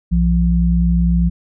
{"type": "tone pair together", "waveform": "sine", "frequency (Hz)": [61, 172.53], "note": ["B1", "F3"], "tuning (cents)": [-21, -21], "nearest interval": "octave + tritone", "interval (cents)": 1800, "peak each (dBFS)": -14, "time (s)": [0.11, 1.3], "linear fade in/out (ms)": 20, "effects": []}